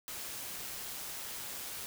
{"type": "noise with amplitude modulation", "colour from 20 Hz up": "white", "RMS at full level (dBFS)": -41, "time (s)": [0.08, 1.86], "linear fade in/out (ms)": 0, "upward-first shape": "sine", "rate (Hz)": 132, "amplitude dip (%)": 25, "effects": []}